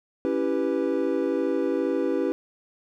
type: chord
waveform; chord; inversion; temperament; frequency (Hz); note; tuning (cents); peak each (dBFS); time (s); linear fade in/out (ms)
triangle; C# half-diminished seventh; none; equal; 277.2 / 329.6 / 392 / 493.9; C#4 / E4 / G4 / B4; 0 / 0 / 0 / 0; -26; 0.25-2.32; 0
effects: none